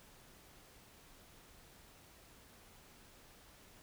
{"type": "silence", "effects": ["pink hiss -61 dBFS RMS until 3.82 s"]}